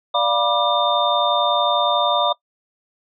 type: tone cluster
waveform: sine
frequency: 588 / 699 / 974 / 1185 / 3620 Hz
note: D5 / F5 / B5 / D6 / A7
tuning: +2 / +1 / -24 / +15 / +48 cents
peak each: -22 dBFS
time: 0.14-2.33 s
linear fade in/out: 10 ms
effects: noise-tail reverb RT60 0.1 s tail -22 dB re dry